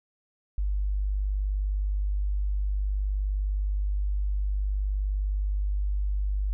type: tone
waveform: sine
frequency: 49.72 Hz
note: G1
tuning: 25 cents sharp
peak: -24 dBFS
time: 0.58-6.53 s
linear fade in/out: 0 ms
effects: none